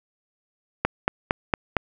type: click train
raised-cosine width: 0.5 ms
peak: -4 dBFS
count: 5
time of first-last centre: 0.85-1.767 s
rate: 4.36 Hz
effects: none